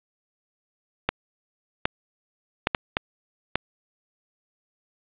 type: clicks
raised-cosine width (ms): 0.3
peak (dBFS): -4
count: 6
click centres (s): 1.09 / 1.855 / 2.671 / 2.748 / 2.969 / 3.556
effects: resampled to 8000 Hz + 7-bit